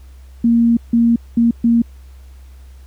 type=tone bursts at uneven times; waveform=sine; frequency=233.1 Hz; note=A#3; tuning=in tune; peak=-9 dBFS; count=4; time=0.44-0.77 / 0.93-1.16 / 1.37-1.51 / 1.64-1.82 s; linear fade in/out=5 ms; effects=added 65 Hz sine -36 dBFS peak until 2.86 s + pink hiss -54 dBFS RMS until 2.86 s

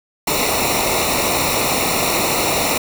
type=noise with comb filter; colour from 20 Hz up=pink; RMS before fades=-18 dBFS; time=0.27-2.78 s; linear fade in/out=5 ms; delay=0.62 ms; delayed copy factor=-0.8; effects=none

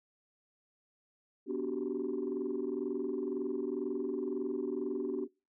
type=chord; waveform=sine; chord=G major seventh; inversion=first; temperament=equal with one note detuned; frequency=246.9 / 289.8 / 370 / 392 Hz; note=B3 / D4 / F#4 / G4; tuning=0 / -23 / 0 / 0 cents; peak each=-39 / -37 / -36 / -37 dBFS; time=1.46-5.28 s; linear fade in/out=50 ms; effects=noise-tail reverb RT60 0.3 s tail -25 dB re dry + tanh soft clip ceiling -26 dBFS

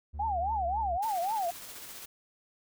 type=tone with pitch glide; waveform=triangle; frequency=73.42 to 68.5 Hz; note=D2 to C#2; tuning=0 to -20 cents; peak=-35 dBFS; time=0.13-0.98 s; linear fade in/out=20 ms; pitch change=-120 cents; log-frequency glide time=0.44-0.77 s
type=tone with vibrato; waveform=sine; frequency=784 Hz; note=G5; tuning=in tune; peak=-28 dBFS; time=0.19-1.51 s; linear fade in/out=10 ms; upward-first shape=triangle; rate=3.7 Hz; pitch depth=280 cents each way
type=noise with tremolo; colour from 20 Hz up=white; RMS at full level=-44 dBFS; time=1.02-2.06 s; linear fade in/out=10 ms; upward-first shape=square; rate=15 Hz; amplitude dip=25%
effects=none

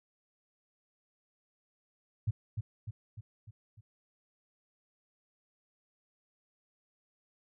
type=tone with echo; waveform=sine; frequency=108 Hz; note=A2; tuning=32 cents flat; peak=-26 dBFS; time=2.27-2.31 s; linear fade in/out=10 ms; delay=300 ms; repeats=5; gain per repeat=-5 dB; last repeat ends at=3.81 s; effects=none

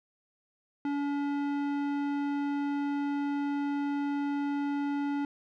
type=tone with low-pass filter; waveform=square; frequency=285.1 Hz; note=C#4; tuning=49 cents sharp; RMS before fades=-31 dBFS; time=0.85-5.25 s; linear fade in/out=2 ms; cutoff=2000 Hz; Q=0.55; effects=none

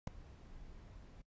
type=noise with ADSR envelope; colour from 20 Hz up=brown; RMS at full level=-30 dBFS; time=0.07-1.22 s; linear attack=4 ms; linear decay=5 ms; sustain=-24 dB; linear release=9 ms; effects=noise-tail reverb RT60 0.1 s tail -20 dB re dry + resampled to 16000 Hz

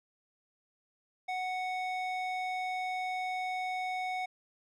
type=tone with band-pass filter; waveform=square; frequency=740 Hz; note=F#5; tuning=in tune; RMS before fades=-35 dBFS; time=1.28-4.26 s; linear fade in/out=10 ms; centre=1500 Hz; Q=1.8; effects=none

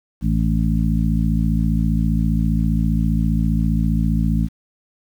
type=harmonic tone with a mistuned harmonic; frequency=55 Hz; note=A1; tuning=in tune; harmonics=1 / 2 / 3 / 4 / 5; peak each=-19 / -25 / -20 / -22 / -28 dBFS; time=0.21-4.49 s; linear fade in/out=50 ms; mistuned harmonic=5; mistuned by=+31 cents; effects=8-bit

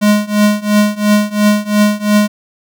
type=tone with tremolo; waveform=square; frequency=208.6 Hz; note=G#3; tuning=8 cents sharp; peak=-6 dBFS; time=0.01-2.28 s; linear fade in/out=20 ms; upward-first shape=triangle; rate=2.9 Hz; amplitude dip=95%; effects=none

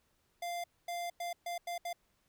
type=tone bursts at uneven times; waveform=square; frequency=695 Hz; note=F5; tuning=9 cents flat; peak=-37 dBFS; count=6; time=0.42-0.64 / 0.88-1.1 / 1.2-1.33 / 1.46-1.58 / 1.67-1.78 / 1.85-1.93 s; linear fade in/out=5 ms; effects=pink hiss -75 dBFS RMS until 2.28 s

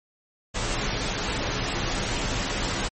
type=noise with comb filter; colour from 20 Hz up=pink; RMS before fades=-27 dBFS; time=0.54-2.89 s; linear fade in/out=20 ms; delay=13 ms; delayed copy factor=-0.6; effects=MP3 32 kbps

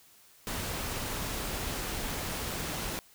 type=noise; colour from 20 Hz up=pink; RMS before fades=-35 dBFS; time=0.47-2.99 s; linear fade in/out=0 ms; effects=white hiss -59 dBFS RMS until 3.14 s

